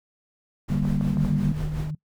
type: noise with tremolo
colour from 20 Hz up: brown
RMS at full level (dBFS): -29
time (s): 0.68-1.91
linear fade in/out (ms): 10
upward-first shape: triangle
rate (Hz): 5.6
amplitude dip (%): 65
type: chord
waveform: sine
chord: G minor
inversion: second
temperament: just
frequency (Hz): 147 / 196 / 235.2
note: D3 / G3 / Bb3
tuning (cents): +2 / 0 / +16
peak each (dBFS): -24 / -25 / -29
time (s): 0.7-1.52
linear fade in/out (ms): 5
type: clicks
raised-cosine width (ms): 1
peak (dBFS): -22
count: 4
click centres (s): 0.852 / 1.011 / 1.171 / 1.249
type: tone with pitch glide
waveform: sine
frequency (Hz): 155 to 152.34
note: D#3 to D#3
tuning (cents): -6 to -36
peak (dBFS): -27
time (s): 1.12-1.95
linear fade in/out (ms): 5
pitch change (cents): -30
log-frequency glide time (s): 1.29-1.61
effects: noise-tail reverb RT60 0.1 s tail -22 dB re dry